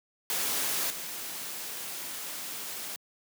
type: noise with level steps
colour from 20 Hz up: white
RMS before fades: -30 / -38 dBFS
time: 0.3-2.96 s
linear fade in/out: 0 ms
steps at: 0.9 s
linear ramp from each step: 5 ms
effects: high-pass 150 Hz 12 dB/octave